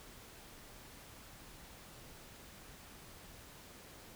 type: silence
effects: pink hiss -55 dBFS RMS until 4.15 s